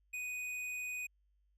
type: tone with hard clipping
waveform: triangle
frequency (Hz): 2488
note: D#7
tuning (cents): -1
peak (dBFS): -40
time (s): 0.13-1.07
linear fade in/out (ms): 10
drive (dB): 13
effects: added 50 Hz sine -70 dBFS peak until 1.57 s